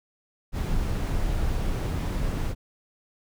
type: noise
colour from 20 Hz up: brown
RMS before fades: -26 dBFS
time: 0.52-2.55 s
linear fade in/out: 50 ms
effects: none